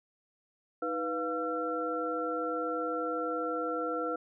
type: tone cluster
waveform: sine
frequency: 314.8 / 493.4 / 699 / 1354 Hz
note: D#4 / B4 / F5 / E6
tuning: +20 / -2 / +1 / +46 cents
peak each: -37 / -34 / -39 / -35 dBFS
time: 0.82-4.16 s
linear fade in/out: 5 ms
effects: none